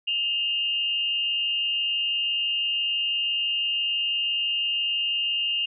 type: tone with amplitude modulation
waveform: sine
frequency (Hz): 2819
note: F7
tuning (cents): +16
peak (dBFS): -20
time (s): 0.07-5.66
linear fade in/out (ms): 10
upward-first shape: sine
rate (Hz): 226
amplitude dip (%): 60
effects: none